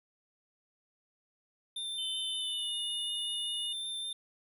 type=tone with vibrato; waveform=square; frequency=3582 Hz; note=A7; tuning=30 cents sharp; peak=-36 dBFS; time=1.76-4.13 s; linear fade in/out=5 ms; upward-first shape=sine; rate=5.3 Hz; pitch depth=9 cents each way
type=tone with pitch glide; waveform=sine; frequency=3054 to 2901 Hz; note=G7 to F#7; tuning=-46 to -35 cents; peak=-36 dBFS; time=1.98-3.73 s; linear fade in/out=5 ms; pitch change=-89 cents; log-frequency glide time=2.27-2.75 s
effects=none